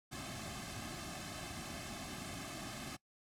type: noise with comb filter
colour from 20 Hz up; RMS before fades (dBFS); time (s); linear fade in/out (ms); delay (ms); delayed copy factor
pink; -45; 0.11-2.97; 20; 2.1; -0.9
effects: noise-tail reverb RT60 0.1 s tail -21 dB re dry + low-pass 10000 Hz 12 dB/octave